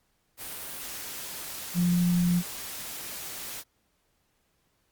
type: tone in noise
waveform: sine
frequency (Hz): 175.8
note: F3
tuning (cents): +12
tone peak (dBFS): -21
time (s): 1.74-2.43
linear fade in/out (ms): 50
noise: white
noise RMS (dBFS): -38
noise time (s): 0.37-3.64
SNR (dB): +14
effects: pink hiss -72 dBFS RMS until 4.91 s + Opus 48 kbps